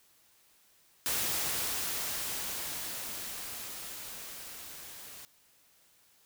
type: noise with level ramp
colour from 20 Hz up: white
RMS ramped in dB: -31 to -48 dBFS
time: 1.06-5.25 s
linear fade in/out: 0 ms
effects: white hiss -65 dBFS RMS until 6.25 s